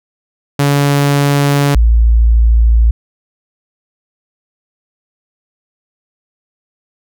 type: tone pair in turn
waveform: sawtooth / sine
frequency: 142.3 / 56.77 Hz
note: C#3 / A#1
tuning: +46 / -45 cents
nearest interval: octave + major third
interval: 1591 cents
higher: first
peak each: -5 dBFS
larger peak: neither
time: 0.59-1.75 / 1.75-2.91 s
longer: neither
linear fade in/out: 5 ms
effects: none